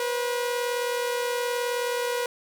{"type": "tone pair together", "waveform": "sawtooth", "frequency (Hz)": [484.3, 523.3], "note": ["B4", "C5"], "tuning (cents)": [-34, 0], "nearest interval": "minor second", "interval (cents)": 134, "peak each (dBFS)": [-22, -30], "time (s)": [0, 2.26], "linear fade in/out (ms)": 2, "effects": []}